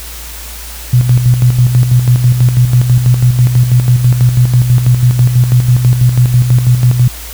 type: tone with tremolo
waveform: sine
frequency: 123.47 Hz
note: B2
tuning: in tune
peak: -3 dBFS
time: 0.93-7.08 s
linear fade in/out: 5 ms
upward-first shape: square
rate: 6.1 Hz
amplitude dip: 55%
effects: added 57 Hz sine -27 dBFS peak until 7.33 s + white hiss -28 dBFS RMS until 7.33 s